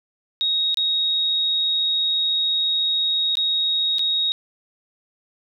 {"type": "tone with dropouts", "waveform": "sine", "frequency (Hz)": 3766, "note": "A#7", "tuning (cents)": 17, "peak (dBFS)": -18, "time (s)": [0.41, 4.32], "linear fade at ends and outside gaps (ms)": 0, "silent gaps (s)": [[0.744, 0.772], [3.354, 3.371], [3.984, 3.993]], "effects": []}